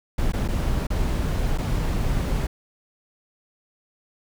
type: noise with dropouts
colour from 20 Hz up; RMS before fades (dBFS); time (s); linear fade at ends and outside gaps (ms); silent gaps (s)
brown; -23; 0.18-2.47; 5; 0.322-0.334 / 0.479-0.485 / 0.869-0.902 / 1.577-1.583
effects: none